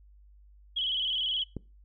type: tone with vibrato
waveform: sine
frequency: 3152 Hz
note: G7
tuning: 9 cents sharp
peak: -27 dBFS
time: 0.76-1.44 s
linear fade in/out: 10 ms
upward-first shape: square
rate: 19 Hz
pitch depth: 66 cents each way
type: click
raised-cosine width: 3 ms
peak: -22 dBFS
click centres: 1.567 s
effects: noise-tail reverb RT60 0.3 s tail -22 dB re dry + added 50 Hz sine -53 dBFS peak until 1.84 s